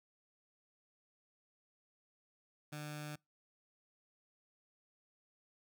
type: tone with notch filter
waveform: 15% pulse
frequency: 150 Hz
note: D3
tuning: 37 cents sharp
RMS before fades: -45 dBFS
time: 2.72-3.16 s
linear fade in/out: 10 ms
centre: 410 Hz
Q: 0.98
effects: noise-tail reverb RT60 0.2 s tail -25 dB re dry